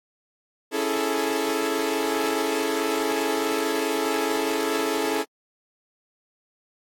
sawtooth chord, A major seventh, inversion first, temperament equal, 277.2 / 329.6 / 415.3 / 440 Hz, C#4 / E4 / G#4 / A4, 0 / 0 / 0 / 0 cents, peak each -26 / -25 / -25 / -23 dBFS, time 0.71-5.25 s, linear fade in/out 50 ms, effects AAC 64 kbps

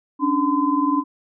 sine tone cluster, 277.8 / 297.9 / 1022 Hz, C#4 / D4 / C6, +4 / +25 / -41 cents, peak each -21 dBFS, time 0.19-1.04 s, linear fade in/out 50 ms, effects none

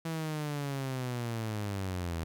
sawtooth linear sweep, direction down, 164.81 to 80.1 Hz, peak -29 dBFS, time 0.05-2.24 s, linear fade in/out 5 ms, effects none

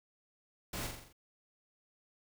pink noise with echo, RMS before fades -40 dBFS, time 0.73-0.87 s, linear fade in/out 5 ms, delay 43 ms, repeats 6, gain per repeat -4 dB, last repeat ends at 1.128 s, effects none

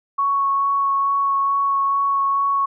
sine tone with vibrato, 1108.7 Hz, C#6, in tune, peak -16 dBFS, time 0.18-2.66 s, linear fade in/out 10 ms, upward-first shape sine, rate 2.3 Hz, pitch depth 9 cents each way, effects none

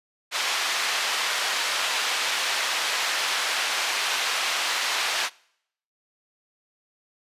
white band-pass noise, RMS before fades -26 dBFS, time 0.31-5.3 s, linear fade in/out 50 ms, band 750 to 4000 Hz, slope 12 dB/octave, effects noise-tail reverb RT60 0.7 s tail -24 dB re dry + resampled to 32000 Hz

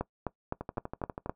two click trains, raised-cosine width 1 ms, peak -17 / -22 dBFS, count 6 / 9, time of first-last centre 0.01-1.295 / 0.61-1.26 s, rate 3.89 / 12.3 Hz, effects noise-tail reverb RT60 0.1 s tail -20 dB re dry

